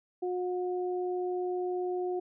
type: tone pair together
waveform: sine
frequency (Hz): 361.5 / 723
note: F#4 / F#5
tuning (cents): -40 / -40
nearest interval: octave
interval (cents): 1200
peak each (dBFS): -30 / -38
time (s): 0.22-2.2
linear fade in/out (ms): 10
effects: none